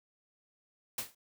white noise with exponential decay, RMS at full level -31 dBFS, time 0.98-1.15 s, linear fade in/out 5 ms, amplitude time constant 36 ms, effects none

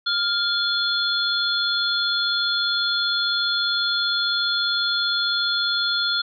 sine tone cluster, 1401 / 3438 / 4235 Hz, F6 / A7 / C8, +5 / -41 / +20 cents, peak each -24 dBFS, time 0.06-6.22 s, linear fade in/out 10 ms, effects none

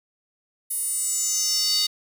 square tone with high-pass filter sweep, 414 Hz, G#4, 5 cents flat, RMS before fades -24 dBFS, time 0.7-1.87 s, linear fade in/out 10 ms, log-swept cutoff 11000 to 4100 Hz, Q 5.5, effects none

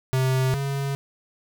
square tone pair in turn, 130.6 / 138.61 Hz, C3 / C#3, -3 / 0 cents, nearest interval minor second, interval 103 cents, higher second, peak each -20 / -25 dBFS, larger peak first, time 0.13-0.54 / 0.54-0.95 s, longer neither, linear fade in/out 0 ms, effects none

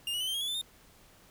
45% pulse tone with pitch steps, 2812 / 2920 / 3031 / 3147 / 3268 / 3393 / 3522 / 3657 Hz, F7 / F#7 / F#7 / G7 / G#7 / G#7 / A7 / A#7, +11 / -24 / +41 / +6 / -29 / +36 / +1 / -34 cents, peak -31 dBFS, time 0.07-0.614 s, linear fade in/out 2 ms, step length 68 ms, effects pink hiss -59 dBFS RMS until 1.3 s

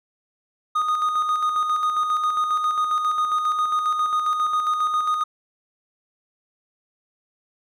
triangle tone with tremolo, 1237 Hz, D#6, 10 cents flat, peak -16 dBFS, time 0.75-5.24 s, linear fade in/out 10 ms, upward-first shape square, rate 7.4 Hz, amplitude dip 40%, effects none

